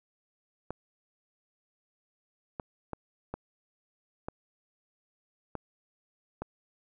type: clicks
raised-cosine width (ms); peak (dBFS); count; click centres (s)
1; -21; 7; 0.706 / 2.598 / 2.933 / 3.34 / 4.285 / 5.553 / 6.42
effects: none